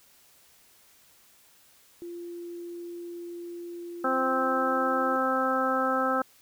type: tone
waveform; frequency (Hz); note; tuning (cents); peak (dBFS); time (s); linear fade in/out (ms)
sine; 345.5; F4; -19; -36; 2.02-5.16; 0
type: harmonic tone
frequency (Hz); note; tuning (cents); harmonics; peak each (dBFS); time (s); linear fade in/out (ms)
261.6; C4; 0; 1 / 2 / 3 / 4 / 5 / 6; -31 / -29 / -32 / -36 / -27 / -35; 4.04-6.22; 5
effects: white hiss -59 dBFS RMS until 6.41 s